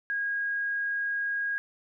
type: tone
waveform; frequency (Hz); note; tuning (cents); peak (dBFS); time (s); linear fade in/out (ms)
sine; 1637; G#6; -25; -27; 0.1-1.58; 0
effects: none